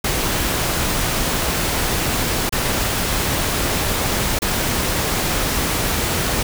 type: noise with dropouts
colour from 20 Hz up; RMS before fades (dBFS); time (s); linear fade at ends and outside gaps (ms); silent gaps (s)
pink; -20; 0.04-6.43; 5; 2.494-2.523 / 4.39-4.419
effects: none